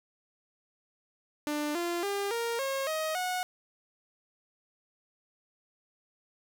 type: tone with pitch steps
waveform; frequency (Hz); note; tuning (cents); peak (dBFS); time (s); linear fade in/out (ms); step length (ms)
sawtooth; 297 / 345.1 / 401.1 / 466 / 541.6 / 629.3 / 731.3; D4 / F4 / G4 / A#4 / C#5 / D#5 / F#5; +20 / -21 / +40 / -1 / -40 / +19 / -20; -26; 1.47-3.43; 0; 280
effects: 9-bit